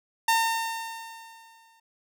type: tone with exponential decay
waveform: sawtooth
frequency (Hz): 909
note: A#5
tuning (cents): -44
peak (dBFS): -15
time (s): 0.28-1.8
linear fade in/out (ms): 5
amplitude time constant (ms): 330
effects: none